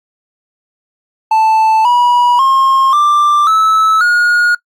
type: tone with pitch steps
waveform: triangle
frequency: 880 / 970.8 / 1071 / 1181.5 / 1303.4 / 1437.8 Hz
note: A5 / B5 / C6 / D6 / E6 / F6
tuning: 0 / -30 / +40 / +10 / -20 / +50 cents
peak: -5 dBFS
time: 1.31-4.55 s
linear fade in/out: 5 ms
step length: 540 ms
effects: noise-tail reverb RT60 0.1 s tail -22 dB re dry + AAC 64 kbps